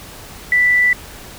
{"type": "tone", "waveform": "sine", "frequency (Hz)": 1975.5, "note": "B6", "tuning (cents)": 0, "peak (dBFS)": -10, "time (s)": [0.52, 0.93], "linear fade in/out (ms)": 2, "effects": ["pink hiss -36 dBFS RMS until 1.38 s"]}